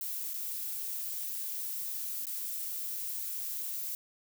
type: noise with dropouts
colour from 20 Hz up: violet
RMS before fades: -37 dBFS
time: 0.01-3.95 s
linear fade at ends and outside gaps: 1 ms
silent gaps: 0.335-0.34 / 2.255-2.268 s
effects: none